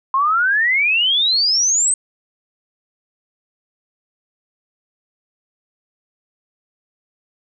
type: exponential sweep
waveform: sine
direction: up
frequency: 1046.5 to 8372 Hz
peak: -13 dBFS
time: 0.14-1.94 s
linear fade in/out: 2 ms
effects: none